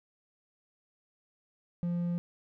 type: tone with hard clipping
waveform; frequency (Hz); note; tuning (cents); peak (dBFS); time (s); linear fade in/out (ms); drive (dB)
sine; 173.7; F3; -9; -30; 1.83-2.18; 0; 3
effects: none